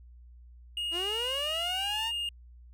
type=tone with pitch glide; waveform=triangle; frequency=2859 to 2833 Hz; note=F7 to F7; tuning=+40 to +24 cents; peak=-29 dBFS; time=0.77-2.29 s; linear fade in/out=2 ms; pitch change=-16 cents; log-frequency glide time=1.62-1.94 s
type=linear sweep; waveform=sawtooth; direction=up; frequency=322.9 to 932.3 Hz; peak=-31 dBFS; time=0.91-2.12 s; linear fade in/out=50 ms
effects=added 60 Hz sine -49 dBFS peak until 2.73 s